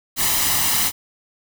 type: noise with comb filter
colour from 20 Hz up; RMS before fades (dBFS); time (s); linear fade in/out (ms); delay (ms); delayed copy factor
white; -19; 0.16-0.92; 50; 1; +0.55
effects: none

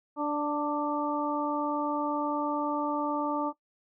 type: harmonic tone with a mistuned harmonic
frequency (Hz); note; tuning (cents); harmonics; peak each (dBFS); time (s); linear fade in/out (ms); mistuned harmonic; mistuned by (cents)
293.7; D4; 0; 1 / 2 / 3 / 4; -30 / -34 / -32 / -34; 0.16-3.53; 50; 3; +18
effects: noise-tail reverb RT60 0.1 s tail -17 dB re dry

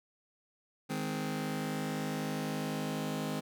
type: chord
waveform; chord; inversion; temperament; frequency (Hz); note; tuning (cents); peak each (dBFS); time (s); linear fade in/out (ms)
sawtooth; Ab major; second; just; 155.74 / 207.7 / 259.6; Eb3 / Ab3 / C4; +2 / 0 / -13; -34; 0.89-3.41; 20
effects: none

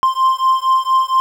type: beating tone pair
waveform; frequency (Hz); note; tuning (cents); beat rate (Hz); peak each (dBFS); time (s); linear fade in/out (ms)
triangle; 1046.5 / 1050.8; C6 / C6; 0 / +7; 4.3; -13; 0.03-1.2; 0
effects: 8-bit

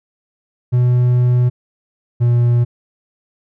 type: tone pair in turn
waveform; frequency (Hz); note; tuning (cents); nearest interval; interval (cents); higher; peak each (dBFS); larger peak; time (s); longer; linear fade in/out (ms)
triangle; 123.47 / 120.09; B2 / B2; 0 / -48; unison; 48; first; -8; neither; 0.72-1.5 / 2.2-2.65; first; 20
effects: none

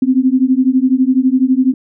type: beating tone pair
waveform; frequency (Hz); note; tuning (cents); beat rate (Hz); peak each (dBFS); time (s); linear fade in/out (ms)
sine; 253.4 / 265.4; B3 / C4; +45 / +25; 12; -12; 0.02-1.74; 5
effects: none

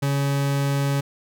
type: tone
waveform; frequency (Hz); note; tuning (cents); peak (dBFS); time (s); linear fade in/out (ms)
40% pulse; 140; C#3; +18; -19; 0.02-1.01; 10
effects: none

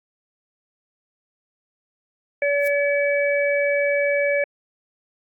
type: harmonic tone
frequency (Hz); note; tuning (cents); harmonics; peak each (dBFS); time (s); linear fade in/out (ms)
571; D5; -49; 1 / 3 / 4; -19 / -27 / -24; 2.42-4.44; 2
type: noise with exponential growth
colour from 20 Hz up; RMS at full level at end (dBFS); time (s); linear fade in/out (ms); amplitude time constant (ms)
violet; -30; 2.57-2.68; 5; 23
effects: AAC 64 kbps

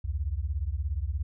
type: beating tone pair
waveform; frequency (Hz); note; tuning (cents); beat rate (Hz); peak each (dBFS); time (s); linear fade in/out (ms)
sine; 65.41 / 82.41; C2 / E2; 0 / 0; 17; -30 / -31; 0.04-1.23; 10
effects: none

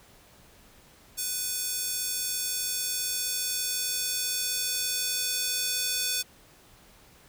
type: tone with high-pass filter sweep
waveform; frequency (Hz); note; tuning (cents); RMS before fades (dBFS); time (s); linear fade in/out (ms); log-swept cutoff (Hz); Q
square; 497.6; B4; +13; -30; 1.17-6.23; 20; 6800 to 4200; 0.85
effects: pink hiss -56 dBFS RMS until 7.28 s

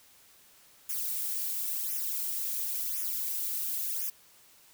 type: noise with flanger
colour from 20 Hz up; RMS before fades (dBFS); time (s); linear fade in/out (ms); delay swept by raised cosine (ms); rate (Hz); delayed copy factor
violet; -33; 0.89-4.1; 5; 0.23 to 3.23; 0.95; -1
effects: white hiss -59 dBFS RMS until 4.73 s

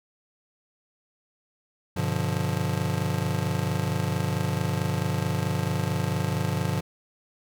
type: chord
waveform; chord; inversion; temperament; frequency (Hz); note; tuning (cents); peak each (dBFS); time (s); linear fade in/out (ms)
square; G dominant seventh; none; just; 98 / 122.5 / 147 / 176.4; G2 / B2 / D3 / F3; 0 / -14 / +2 / +18; -31; 1.96-6.81; 10
effects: none

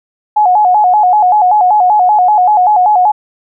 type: tone with vibrato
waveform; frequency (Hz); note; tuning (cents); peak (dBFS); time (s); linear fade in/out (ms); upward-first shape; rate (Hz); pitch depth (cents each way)
sine; 784; G5; 0; -5; 0.36-3.12; 10; square; 5.2; 130
effects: none

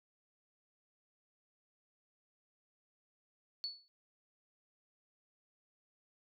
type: tone with exponential decay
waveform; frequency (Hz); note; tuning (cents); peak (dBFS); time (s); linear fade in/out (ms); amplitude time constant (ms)
sine; 4435; C#8; 0; -34; 3.64-3.88; 0; 52
effects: none

